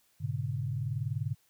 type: chord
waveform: sine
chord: G# diminished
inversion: none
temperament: equal with one note detuned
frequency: 103.83 / 123.47 / 144.06 Hz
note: G#2 / B2 / D3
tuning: 0 / 0 / -33 cents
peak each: -35 / -35 / -35 dBFS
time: 0.2-1.35 s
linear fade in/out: 20 ms
effects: white hiss -69 dBFS RMS until 1.49 s